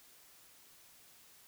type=silence; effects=white hiss -61 dBFS RMS until 1.47 s

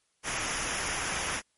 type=noise with comb filter; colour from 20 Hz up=pink; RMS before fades=-32 dBFS; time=0.23-1.42 s; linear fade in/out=50 ms; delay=0.24 ms; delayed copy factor=-0.65; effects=white hiss -73 dBFS RMS until 1.57 s + MP3 48 kbps

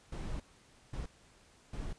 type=noise bursts at uneven times; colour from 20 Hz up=brown; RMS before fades=-39 dBFS; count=3; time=0.12-0.4 / 0.93-1.06 / 1.73-1.93 s; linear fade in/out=5 ms; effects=pink hiss -63 dBFS RMS until 1.98 s + resampled to 22050 Hz

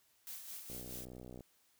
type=noise with tremolo; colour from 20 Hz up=blue; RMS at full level=-46 dBFS; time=0.27-1.05 s; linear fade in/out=0 ms; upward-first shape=sine; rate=4.7 Hz; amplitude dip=50%
type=click train; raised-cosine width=2 ms; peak=-37 dBFS; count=45; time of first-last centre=0.7-1.407 s; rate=62.2 Hz
effects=white hiss -72 dBFS RMS until 1.79 s

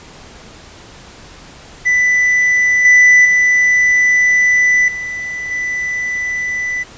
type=tone with level steps; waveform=triangle; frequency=1988 Hz; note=B6; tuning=11 cents sharp; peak=-8 / -3 / -7 / -19 / -15 dBFS; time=1.85-6.84 s; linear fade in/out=20 ms; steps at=2.85 / 3.25 / 4.88 / 5.51 s; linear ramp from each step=2 ms; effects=pink hiss -38 dBFS RMS until 6.97 s + resampled to 16000 Hz

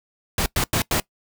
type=noise bursts at uneven times; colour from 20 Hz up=pink; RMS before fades=-21 dBFS; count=4; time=0.38-0.46 / 0.56-0.64 / 0.73-0.82 / 0.91-1 s; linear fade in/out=2 ms; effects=noise-tail reverb RT60 0.1 s tail -21 dB re dry

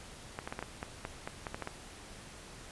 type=clicks; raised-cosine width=0.5 ms; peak=-22 dBFS; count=12; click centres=0.389 / 0.475 / 0.525 / 0.591 / 0.626 / 0.829 / 1.051 / 1.275 / 1.468 / 1.545 / 1.623 / 1.674 s; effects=pink hiss -50 dBFS RMS until 2.71 s + resampled to 24000 Hz

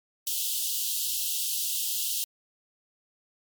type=high-pass noise; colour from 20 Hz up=white; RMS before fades=-29 dBFS; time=0.27-2.24 s; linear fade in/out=0 ms; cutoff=2800 Hz; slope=96 dB/octave; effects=MP3 96 kbps

